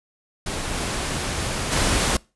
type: noise with level steps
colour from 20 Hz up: pink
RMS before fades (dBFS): -28 / -26 / -20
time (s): 0.46-2.17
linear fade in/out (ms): 5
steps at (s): 0.73 / 1.71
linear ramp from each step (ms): 20
effects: noise-tail reverb RT60 0.3 s tail -25 dB re dry + resampled to 24000 Hz